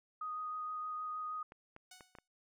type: tone with vibrato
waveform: sine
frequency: 1244.5 Hz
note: D#6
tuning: in tune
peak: -38 dBFS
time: 0.21-1.43 s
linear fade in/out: 5 ms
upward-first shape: sine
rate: 6.4 Hz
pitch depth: 10 cents each way
type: clicks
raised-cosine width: 0.5 ms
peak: -37 dBFS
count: 5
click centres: 1.521 / 1.764 / 2.008 / 2.152 / 2.186 s
type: tone with exponential decay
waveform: 5% pulse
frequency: 739 Hz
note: F#5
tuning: 2 cents flat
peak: -40 dBFS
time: 1.91-2.28 s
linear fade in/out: 5 ms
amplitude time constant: 79 ms
effects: none